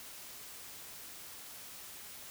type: silence
effects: white hiss -49 dBFS RMS until 2.3 s